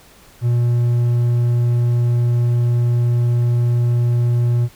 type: tone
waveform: triangle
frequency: 120 Hz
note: B2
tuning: 49 cents flat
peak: -11 dBFS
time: 0.41-4.69 s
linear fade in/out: 50 ms
effects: pink hiss -47 dBFS RMS until 4.75 s